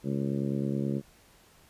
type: harmonic tone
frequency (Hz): 69.3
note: C#2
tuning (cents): 0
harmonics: 2 / 3 / 4 / 5 / 6 / 7 / 8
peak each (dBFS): -32 / -31 / -36 / -36 / -42 / -43 / -44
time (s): 0.03-1.02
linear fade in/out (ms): 50
effects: pink hiss -59 dBFS RMS until 1.69 s + resampled to 32000 Hz